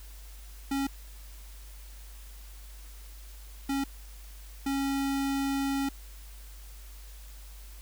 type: tone bursts at uneven times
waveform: square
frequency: 274.9 Hz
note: C#4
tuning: 14 cents flat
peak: -28 dBFS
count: 3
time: 0.71-0.87 / 3.69-3.84 / 4.66-5.89 s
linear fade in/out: 5 ms
effects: added 50 Hz sine -44 dBFS peak until 7.81 s + white hiss -54 dBFS RMS until 7.81 s